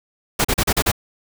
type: noise bursts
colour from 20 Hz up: pink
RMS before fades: -17 dBFS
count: 6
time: 0.39-0.917 s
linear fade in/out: 10 ms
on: 57 ms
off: 37 ms
effects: none